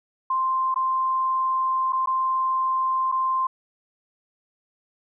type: tone with dropouts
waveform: sine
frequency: 1046.5 Hz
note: C6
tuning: in tune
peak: -20 dBFS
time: 0.3-3.47 s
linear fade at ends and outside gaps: 5 ms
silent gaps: 0.743-0.759 / 1.924-1.93 / 2.06-2.072 / 3.117-3.122 s
effects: none